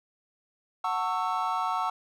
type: chord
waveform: triangle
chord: F# minor seventh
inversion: none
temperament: equal with one note detuned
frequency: 740 / 901.1 / 1108.7 / 1318.5 Hz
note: F#5 / A5 / C#6 / E6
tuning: 0 / +41 / 0 / 0 cents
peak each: -30 dBFS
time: 0.84-1.9 s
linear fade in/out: 5 ms
effects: none